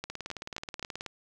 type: two click trains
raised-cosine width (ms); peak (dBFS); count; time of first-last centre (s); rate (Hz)
0.2; -18 / -20; 4 / 19; 0.04-0.827 / 0.1-1.063; 3.81 / 18.7
effects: none